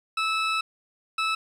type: tone pair in turn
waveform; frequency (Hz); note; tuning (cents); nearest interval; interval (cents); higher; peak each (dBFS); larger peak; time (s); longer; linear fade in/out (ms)
20% pulse; 1307 / 1307; E6 / E6; -15 / -15; unison; 0; neither; -18; neither; 0.17-0.61 / 1.18-1.35; first; 5
effects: low-pass 6000 Hz 12 dB/octave + 9-bit